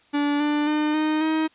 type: tone with pitch steps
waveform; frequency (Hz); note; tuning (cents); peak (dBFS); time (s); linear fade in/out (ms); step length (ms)
45% pulse; 289.7 / 296 / 302.4 / 308.9 / 315.6; D4 / D4 / D#4 / D#4 / D#4; -24 / +14 / -49 / -12 / +25; -20; 0.13-1.48; 20; 270
effects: white hiss -58 dBFS RMS until 1.54 s + resampled to 8000 Hz